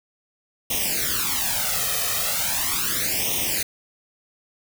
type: noise with flanger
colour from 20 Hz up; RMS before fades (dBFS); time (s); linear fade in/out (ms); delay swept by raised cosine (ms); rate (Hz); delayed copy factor
white; -24; 0.7-3.63; 5; 0.33 to 1.63; 0.38; +0.95
effects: none